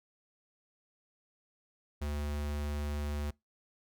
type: tone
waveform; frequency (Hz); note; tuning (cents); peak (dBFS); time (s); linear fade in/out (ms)
square; 73.42; D2; 0; -34; 2.01-3.31; 10
effects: noise-tail reverb RT60 0.2 s tail -24 dB re dry